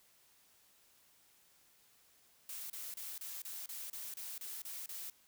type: noise bursts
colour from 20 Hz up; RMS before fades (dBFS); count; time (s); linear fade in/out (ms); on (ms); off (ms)
blue; -45; 11; 2.49-5.1; 2; 210; 30
effects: white hiss -68 dBFS RMS until 5.27 s